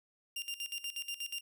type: tone with tremolo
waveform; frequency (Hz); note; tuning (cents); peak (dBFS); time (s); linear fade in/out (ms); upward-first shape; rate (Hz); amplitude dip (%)
sawtooth; 2794; F7; 0; -33; 0.36-1.41; 5; square; 8.3; 80
effects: none